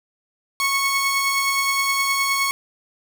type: tone pair together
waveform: sawtooth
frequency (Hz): 1098.7 / 2207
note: C#6 / C#7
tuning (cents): -16 / -8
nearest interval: octave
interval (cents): 1208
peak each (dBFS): -18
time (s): 0.6-2.51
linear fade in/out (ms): 0
effects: none